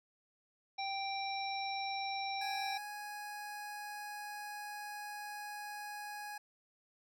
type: harmonic tone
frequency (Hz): 784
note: G5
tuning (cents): 0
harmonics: 1 / 3 / 5 / 7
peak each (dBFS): -38 / -43 / -45 / -46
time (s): 0.78-2.78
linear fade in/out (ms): 10
type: tone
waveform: 25% pulse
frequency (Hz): 830.6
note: G#5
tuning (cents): 0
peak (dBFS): -39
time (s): 2.41-6.38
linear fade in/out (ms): 5
effects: none